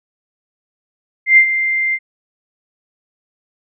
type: tone with ADSR envelope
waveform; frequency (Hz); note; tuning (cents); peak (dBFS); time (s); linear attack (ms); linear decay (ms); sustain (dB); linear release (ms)
sine; 2093; C7; 0; -3; 1.26-1.99; 110; 83; -11; 51
effects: none